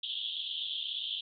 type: band-pass noise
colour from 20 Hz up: pink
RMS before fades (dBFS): -37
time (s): 0.03-1.21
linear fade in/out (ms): 5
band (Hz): 3100 to 3600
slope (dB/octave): 96
effects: none